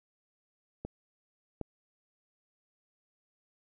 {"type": "clicks", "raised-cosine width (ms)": 2, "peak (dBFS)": [-24, -22], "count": 2, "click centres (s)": [0.85, 1.613], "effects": []}